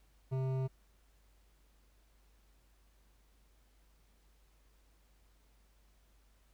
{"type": "tone with hard clipping", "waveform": "triangle", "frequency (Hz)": 131.6, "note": "C3", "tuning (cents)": 10, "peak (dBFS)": -34, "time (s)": [0.31, 0.68], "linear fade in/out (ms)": 20, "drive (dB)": 16, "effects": ["added 50 Hz sine -65 dBFS peak until 6.53 s", "pink hiss -73 dBFS RMS until 6.53 s"]}